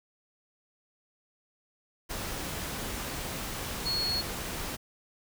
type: tone in noise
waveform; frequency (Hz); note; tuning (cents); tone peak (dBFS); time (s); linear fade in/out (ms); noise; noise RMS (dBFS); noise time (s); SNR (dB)
sine; 4335; C#8; -39; -28; 3.85-4.22; 20; pink; -36; 2.09-4.77; +5
effects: none